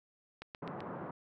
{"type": "click train", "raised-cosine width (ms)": 0.3, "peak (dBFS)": -28, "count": 4, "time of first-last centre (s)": [0.42, 0.805], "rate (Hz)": 7.79}
{"type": "band-pass noise", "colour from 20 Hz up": "pink", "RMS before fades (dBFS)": -43, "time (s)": [0.62, 1.11], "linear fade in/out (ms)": 5, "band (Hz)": [140, 1300], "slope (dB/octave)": 24}
{"effects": []}